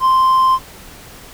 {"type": "tone with hard clipping", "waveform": "triangle", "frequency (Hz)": 1044, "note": "C6", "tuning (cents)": -4, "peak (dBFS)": -10, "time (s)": [0, 0.59], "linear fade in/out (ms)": 50, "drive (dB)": 5, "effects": ["pink hiss -38 dBFS RMS until 1.33 s"]}